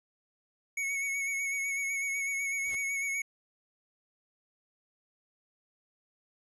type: tone with vibrato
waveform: square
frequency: 2217 Hz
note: C#7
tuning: in tune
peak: -31 dBFS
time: 0.77-3.22 s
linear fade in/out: 5 ms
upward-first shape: sine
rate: 8 Hz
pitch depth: 30 cents each way
type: noise with exponential growth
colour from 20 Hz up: pink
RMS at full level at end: -46 dBFS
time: 2.52-2.75 s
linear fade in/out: 1 ms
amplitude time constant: 50 ms
effects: resampled to 24000 Hz